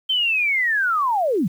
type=linear sweep; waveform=sine; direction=down; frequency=3136 to 142.7 Hz; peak=-17 dBFS; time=0.09-1.48 s; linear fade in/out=10 ms; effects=8-bit